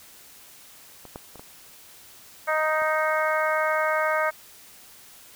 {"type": "clicks", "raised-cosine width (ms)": 1, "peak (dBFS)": [-28, -21, -29, -27, -29], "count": 5, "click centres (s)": [1.053, 1.159, 1.357, 1.395, 2.82]}
{"type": "harmonic tone", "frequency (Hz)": 311.3, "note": "D#4", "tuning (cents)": 1, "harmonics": [2, 3, 4, 5, 6, 7], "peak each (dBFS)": [-25, -30, -27, -28, -33, -32], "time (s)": [2.47, 4.31], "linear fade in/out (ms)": 20}
{"effects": ["white hiss -49 dBFS RMS until 5.35 s"]}